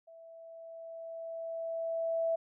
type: tone with level ramp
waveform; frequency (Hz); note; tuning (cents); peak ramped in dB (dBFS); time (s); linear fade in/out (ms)
sine; 659.3; E5; 0; -51 to -27; 0.07-2.36; 10
effects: none